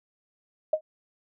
sine tone with exponential decay, 622.3 Hz, D#5, in tune, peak -16 dBFS, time 0.73-0.81 s, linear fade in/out 5 ms, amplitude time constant 17 ms, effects none

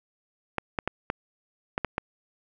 clicks, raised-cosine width 0.5 ms, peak -11 dBFS, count 7, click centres 0.583 / 0.788 / 0.876 / 1.101 / 1.779 / 1.847 / 1.981 s, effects none

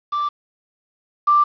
triangle / sine tone pair in turn, 1174.7 / 1179 Hz, D6 / D6, 0 / +6 cents, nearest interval unison, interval 6 cents, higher second, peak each -17 / -11 dBFS, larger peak second, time 0.12-0.29 / 1.27-1.44 s, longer neither, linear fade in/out 10 ms, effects resampled to 11025 Hz + 7-bit

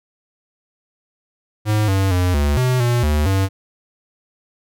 square tone with pitch steps, 106.7 / 96.6 / 90 / 72.3 / 127.1 / 120.5 / 75 / 96.5 Hz, G#2 / G2 / F#2 / D2 / C3 / B2 / D2 / G2, +47 / -25 / -47 / -27 / -50 / -42 / +37 / -27 cents, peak -15 dBFS, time 1.65-3.49 s, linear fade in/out 50 ms, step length 230 ms, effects none

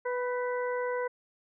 harmonic tone with a mistuned harmonic, 493.9 Hz, B4, in tune, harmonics 1 / 2 / 3 / 4, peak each -30 / -36 / -40 / -42 dBFS, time 0.05-1.08 s, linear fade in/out 10 ms, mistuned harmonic 3, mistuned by +28 cents, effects none

